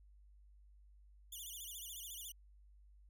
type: tone with vibrato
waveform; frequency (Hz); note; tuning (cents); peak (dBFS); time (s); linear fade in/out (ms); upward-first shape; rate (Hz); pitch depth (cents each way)
5% pulse; 3200; G7; +35; -39; 1.32-2.32; 5; sine; 14; 190
effects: added 50 Hz sine -60 dBFS peak until 3.09 s